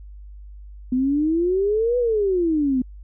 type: exponential two-way sweep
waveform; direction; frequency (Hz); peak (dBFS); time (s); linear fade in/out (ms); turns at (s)
sine; up then down; 248.3 to 498.3 to 248.3; -17; 0.92-2.82; 5; 1.98
effects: added 50 Hz sine -37 dBFS peak until 3.03 s